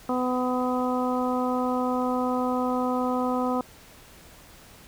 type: harmonic tone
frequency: 251.6 Hz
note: B3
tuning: 32 cents sharp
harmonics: 1 / 2 / 3 / 4 / 5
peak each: -26 / -29 / -31 / -32 / -33 dBFS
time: 0.09-3.61 s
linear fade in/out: 2 ms
effects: pink hiss -50 dBFS RMS until 4.87 s